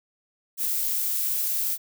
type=noise; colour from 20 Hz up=violet; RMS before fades=-26 dBFS; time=0.57-1.78 s; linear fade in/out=50 ms; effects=none